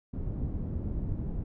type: low-pass noise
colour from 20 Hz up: pink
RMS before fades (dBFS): -33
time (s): 0.13-1.44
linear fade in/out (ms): 10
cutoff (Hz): 220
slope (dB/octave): 12
effects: none